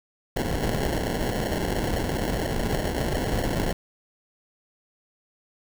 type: noise with sample-and-hold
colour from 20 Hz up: pink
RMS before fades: -26 dBFS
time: 0.36-3.73 s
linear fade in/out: 5 ms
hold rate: 1225 Hz
effects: none